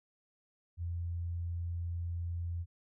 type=tone; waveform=sine; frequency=85.7 Hz; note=F2; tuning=32 cents flat; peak=-34 dBFS; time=0.77-2.66 s; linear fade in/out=50 ms; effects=none